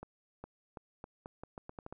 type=accelerating click train; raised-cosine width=1 ms; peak=-30 dBFS; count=11; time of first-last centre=0.03-1.926 s; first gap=410 ms; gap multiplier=0.81; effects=none